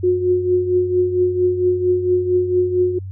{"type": "tone with tremolo", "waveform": "sine", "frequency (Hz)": 361.9, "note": "F#4", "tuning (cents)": -38, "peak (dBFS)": -11, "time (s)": [0.03, 2.99], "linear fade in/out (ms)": 10, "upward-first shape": "triangle", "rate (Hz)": 4.4, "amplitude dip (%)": 70, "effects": ["added 95 Hz sine -27 dBFS peak until 3.11 s"]}